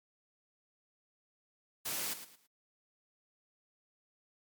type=noise with echo; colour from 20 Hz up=white; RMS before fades=-37 dBFS; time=1.85-2.14 s; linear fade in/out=10 ms; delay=110 ms; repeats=3; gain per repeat=-11 dB; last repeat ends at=2.47 s; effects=high-pass 100 Hz 12 dB/octave + MP3 96 kbps